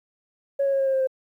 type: tone with pitch steps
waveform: sine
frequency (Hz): 555 / 549.9 / 544.8 / 539.8 / 534.9 / 529.9 / 525.1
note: C#5 / C#5 / C#5 / C#5 / C5 / C5 / C5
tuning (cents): +2 / -14 / -30 / -46 / +38 / +22 / +6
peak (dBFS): -18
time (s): 0.59-1.073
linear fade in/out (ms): 10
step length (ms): 69
effects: tanh soft clip ceiling -16 dBFS + 10-bit